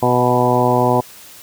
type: harmonic tone with a mistuned harmonic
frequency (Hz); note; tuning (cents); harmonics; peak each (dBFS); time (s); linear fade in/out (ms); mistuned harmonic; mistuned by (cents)
123.47; B2; 0; 1 / 2 / 3 / 4 / 5 / 6 / 7 / 8; -20 / -20 / -20 / -20 / -20 / -20 / -20 / -20; 0.02-1.01; 10; 5; +22
effects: white hiss -40 dBFS RMS until 1.42 s